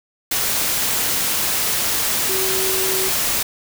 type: tone in noise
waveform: sine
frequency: 380 Hz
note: F#4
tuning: 46 cents sharp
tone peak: -24 dBFS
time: 2.29-3.09 s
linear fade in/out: 5 ms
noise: white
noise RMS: -20 dBFS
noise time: 0.31-3.43 s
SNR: -7 dB
effects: none